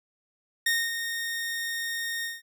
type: tone with ADSR envelope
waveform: sawtooth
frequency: 1847 Hz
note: A#6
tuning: 16 cents flat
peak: -18 dBFS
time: 0.66-2.42 s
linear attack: 5 ms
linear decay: 240 ms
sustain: -8 dB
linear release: 180 ms
effects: none